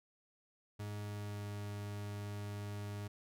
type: tone with pitch glide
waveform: 40% pulse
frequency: 103.83 to 102.64 Hz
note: G#2 to G#2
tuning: 0 to -20 cents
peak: -40 dBFS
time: 0.79-3.08 s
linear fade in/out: 10 ms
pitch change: -20 cents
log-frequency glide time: 0.9-1.49 s
effects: none